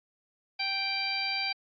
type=harmonic tone; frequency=784 Hz; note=G5; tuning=in tune; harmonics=1 / 2 / 3 / 4 / 5 / 6; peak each=-37 / -43 / -32 / -41 / -40 / -33 dBFS; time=0.59-1.53 s; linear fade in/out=10 ms; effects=AAC 64 kbps